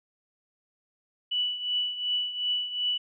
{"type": "tone with tremolo", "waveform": "sine", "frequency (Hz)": 2960, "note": "F#7", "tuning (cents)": 0, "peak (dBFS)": -23, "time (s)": [1.31, 2.98], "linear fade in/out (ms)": 10, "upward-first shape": "triangle", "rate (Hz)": 2.7, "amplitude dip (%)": 75, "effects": []}